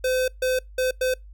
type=tone bursts at uneven times; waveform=square; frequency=512 Hz; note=C5; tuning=38 cents flat; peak=-21 dBFS; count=4; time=0.04-0.28 / 0.42-0.59 / 0.78-0.91 / 1.01-1.14 s; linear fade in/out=5 ms; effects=noise-tail reverb RT60 0.2 s tail -26 dB re dry + added 50 Hz sine -41 dBFS peak until 1.33 s